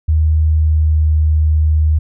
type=tone with pitch glide; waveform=sine; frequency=78.1 to 77.38 Hz; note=D#2 to D#2; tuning=+7 to -9 cents; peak=-9 dBFS; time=0.08-1.99 s; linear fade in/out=10 ms; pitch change=-16 cents; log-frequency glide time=0.52-1.07 s; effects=none